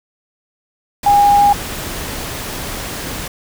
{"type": "tone in noise", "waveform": "sine", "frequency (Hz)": 814, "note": "G#5", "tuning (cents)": -35, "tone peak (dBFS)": -7, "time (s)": [1.06, 1.53], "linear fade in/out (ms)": 5, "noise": "pink", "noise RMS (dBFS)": -25, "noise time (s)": [1.03, 3.28], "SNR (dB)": 15, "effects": []}